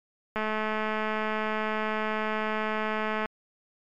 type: click train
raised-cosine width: 0.5 ms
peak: -15 dBFS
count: 627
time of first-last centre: 0.36-3.258 s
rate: 216 Hz
effects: MP3 96 kbps